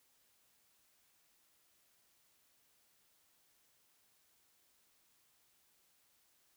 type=silence; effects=white hiss -73 dBFS RMS until 6.56 s